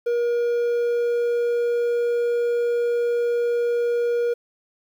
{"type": "tone", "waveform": "triangle", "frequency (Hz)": 475.9, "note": "A#4", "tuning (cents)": 36, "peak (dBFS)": -17, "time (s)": [0.06, 4.34], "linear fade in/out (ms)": 10, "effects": ["9-bit"]}